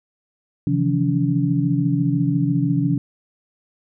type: tone cluster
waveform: sine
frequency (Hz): 134.4 / 160.4 / 174.6 / 284.5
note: C3 / E3 / F3 / C#4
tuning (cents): +47 / -47 / 0 / +45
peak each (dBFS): -21 / -23 / -23 / -21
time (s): 0.67-2.98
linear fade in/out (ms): 2
effects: none